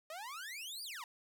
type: exponential two-way sweep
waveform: sawtooth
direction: up then down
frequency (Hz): 604 to 4937 to 888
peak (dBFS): -40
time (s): 0.1-1.04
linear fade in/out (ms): 2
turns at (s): 0.83
effects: none